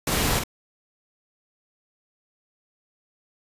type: noise with echo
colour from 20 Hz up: pink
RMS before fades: -24 dBFS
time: 0.07-0.39 s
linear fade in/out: 2 ms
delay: 47 ms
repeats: 1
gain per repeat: -5 dB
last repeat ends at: 0.437 s
effects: resampled to 32000 Hz